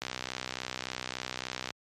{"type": "click train", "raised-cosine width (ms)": 0.2, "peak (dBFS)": -16, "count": 108, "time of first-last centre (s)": [0.02, 1.705], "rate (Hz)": 63.5, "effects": ["high-pass 80 Hz 12 dB/octave", "MP3 64 kbps"]}